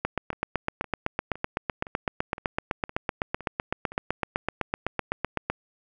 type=two click trains; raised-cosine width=0.5 ms; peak=-10 / -24 dBFS; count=44 / 8; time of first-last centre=0.05-5.5 / 0.33-3.92 s; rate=7.89 / 1.95 Hz; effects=none